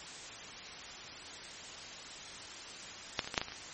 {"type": "clicks", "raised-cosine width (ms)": 0.2, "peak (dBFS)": [-11, -26, -22, -18, -9, -16, -25, -26], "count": 8, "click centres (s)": [3.192, 3.245, 3.275, 3.342, 3.378, 3.415, 3.484, 3.521], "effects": ["white hiss -46 dBFS RMS until 3.73 s", "MP3 32 kbps"]}